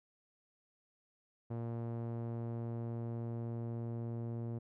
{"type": "tone with low-pass filter sweep", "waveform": "sawtooth", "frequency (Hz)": 116.54, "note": "A#2", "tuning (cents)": 0, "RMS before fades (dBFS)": -40, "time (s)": [1.5, 4.59], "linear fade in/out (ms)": 10, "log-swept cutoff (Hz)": [740, 490], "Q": 0.74, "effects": []}